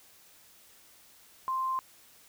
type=tone; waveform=sine; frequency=1046.5 Hz; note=C6; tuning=in tune; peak=-28 dBFS; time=1.48-1.79 s; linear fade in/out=0 ms; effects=white hiss -58 dBFS RMS until 2.28 s